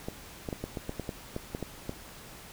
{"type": "clicks", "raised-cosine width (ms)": 2, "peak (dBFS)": -20, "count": 12, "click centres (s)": [0.085, 0.488, 0.528, 0.64, 0.772, 0.894, 0.997, 1.092, 1.364, 1.549, 1.627, 1.894], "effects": ["pink hiss -48 dBFS RMS until 2.52 s"]}